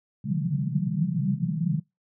white band-pass noise, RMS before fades -26 dBFS, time 0.24-1.8 s, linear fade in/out 10 ms, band 130 to 200 Hz, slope 96 dB/octave, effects noise-tail reverb RT60 0.2 s tail -24 dB re dry

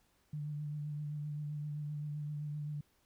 sine tone with vibrato, 148.7 Hz, D3, 22 cents sharp, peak -37 dBFS, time 0.33-2.81 s, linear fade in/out 5 ms, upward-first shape triangle, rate 7.7 Hz, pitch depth 32 cents each way, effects pink hiss -73 dBFS RMS until 3.05 s

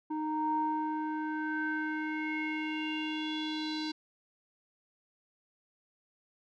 square tone with low-pass filter sweep, 309.4 Hz, D#4, 10 cents flat, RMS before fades -34 dBFS, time 0.1-3.92 s, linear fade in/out 10 ms, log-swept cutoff 760 to 4400 Hz, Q 6, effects none

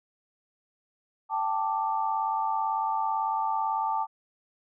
sine chord, G suspended second, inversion none, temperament just, 784 / 882 / 1176 Hz, G5 / A5 / D6, 0 / +4 / +2 cents, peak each -32 / -27 / -32 dBFS, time 1.29-4.07 s, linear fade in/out 50 ms, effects none

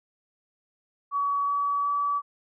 sine tone with pitch steps, 1133 / 1140.2 / 1147.5 Hz, C#6 / C#6 / D6, +37 / +48 / -40 cents, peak -23 dBFS, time 1.11-2.22 s, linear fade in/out 50 ms, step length 370 ms, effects none

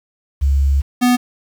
sine / square tone pair in turn, 69.3 / 247 Hz, C#2 / B3, 0 / 0 cents, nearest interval octave + minor seventh, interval 2200 cents, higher second, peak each -11 dBFS, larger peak neither, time 0.41-0.82 / 1.01-1.17 s, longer first, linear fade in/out 20 ms, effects 7-bit

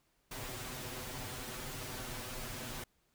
pink noise with comb filter, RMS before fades -43 dBFS, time 0.31-2.84 s, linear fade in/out 5 ms, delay 7.9 ms, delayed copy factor +0.9, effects pink hiss -75 dBFS RMS until 3.14 s

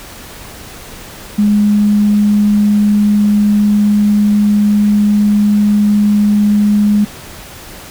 sine tone, 207.5 Hz, G#3, 1 cent flat, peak -7 dBFS, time 1.38-7.05 s, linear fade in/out 10 ms, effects pink hiss -32 dBFS RMS until 7.9 s

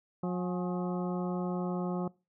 harmonic tone with a mistuned harmonic, 179.9 Hz, F#3, 48 cents flat, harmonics 1 / 2 / 3 / 4 / 5 / 6 / 7, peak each -31 / -37 / -41 / -43 / -45 / -47 / -48 dBFS, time 0.23-2.08 s, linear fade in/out 5 ms, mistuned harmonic 5, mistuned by -110 cents, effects noise-tail reverb RT60 0.3 s tail -24 dB re dry

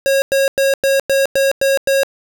square tone bursts, 545 Hz, C#5, 29 cents flat, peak -12 dBFS, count 8, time 0.06-2.033 s, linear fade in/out 0 ms, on 160 ms, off 99 ms, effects none

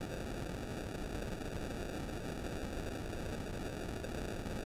pink noise with sample-and-hold, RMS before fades -41 dBFS, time 0-4.64 s, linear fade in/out 10 ms, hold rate 1050 Hz, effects low-pass 12000 Hz 12 dB/octave

